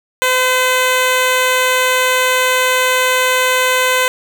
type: tone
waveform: 10% pulse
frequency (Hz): 510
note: C5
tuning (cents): -44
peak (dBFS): -3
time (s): 0.22-4.08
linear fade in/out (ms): 0
effects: none